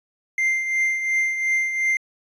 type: tone with tremolo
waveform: triangle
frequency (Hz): 2093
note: C7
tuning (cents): 0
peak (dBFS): -15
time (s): 0.38-1.97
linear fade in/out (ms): 2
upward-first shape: triangle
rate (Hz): 2.8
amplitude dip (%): 60
effects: resampled to 22050 Hz